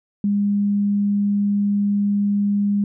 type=tone; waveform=sine; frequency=203.1 Hz; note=G#3; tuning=38 cents flat; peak=-16 dBFS; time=0.24-2.84 s; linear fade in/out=2 ms; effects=none